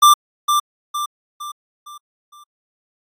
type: tone with echo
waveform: square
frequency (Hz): 1183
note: D6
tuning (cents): +12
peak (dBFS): -7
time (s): 0.02-0.14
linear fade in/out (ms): 10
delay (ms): 460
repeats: 5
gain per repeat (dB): -7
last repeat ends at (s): 2.44
effects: AAC 64 kbps